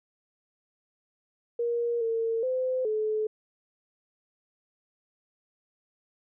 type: tone with pitch steps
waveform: sine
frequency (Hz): 472.4 / 454.6 / 513 / 431.1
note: A#4 / A#4 / C5 / A4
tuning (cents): +23 / -43 / -34 / -35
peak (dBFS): -25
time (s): 1.59-3.27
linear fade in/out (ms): 5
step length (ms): 420
effects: none